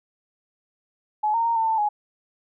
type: tone with pitch steps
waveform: sine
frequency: 850 / 920 / 927 / 897 / 889 / 836 Hz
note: G#5 / A#5 / A#5 / A5 / A5 / G#5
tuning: +40 / -23 / -10 / +33 / +18 / +11 cents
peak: -19 dBFS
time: 1.23-1.89 s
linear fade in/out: 10 ms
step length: 110 ms
effects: none